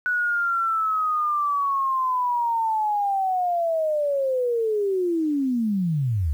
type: linear sweep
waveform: sine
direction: down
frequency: 1480 to 67.7 Hz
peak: -20 dBFS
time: 0.06-6.33 s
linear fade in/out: 0 ms
effects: 9-bit